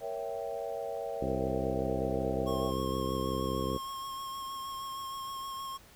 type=chord; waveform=sine; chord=A# diminished seventh; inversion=none; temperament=equal; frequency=466.2 / 554.4 / 659.3 / 784 Hz; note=A#4 / C#5 / E5 / G5; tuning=0 / 0 / 0 / 0 cents; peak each=-39 / -39 / -39 / -42 dBFS; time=0-2.73 s; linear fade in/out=50 ms
type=harmonic tone; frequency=65.41 Hz; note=C2; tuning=in tune; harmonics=1 / 2 / 3 / 4 / 5 / 6 / 7 / 8; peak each=-39 / -39 / -39 / -39 / -39 / -39 / -39 / -39 dBFS; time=1.21-3.78 s; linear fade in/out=10 ms
type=tone with vibrato; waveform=square; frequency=1081 Hz; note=C#6; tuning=44 cents flat; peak=-38 dBFS; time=2.46-5.78 s; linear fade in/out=20 ms; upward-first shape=sine; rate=6.4 Hz; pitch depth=19 cents each way
effects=pink hiss -57 dBFS RMS until 5.95 s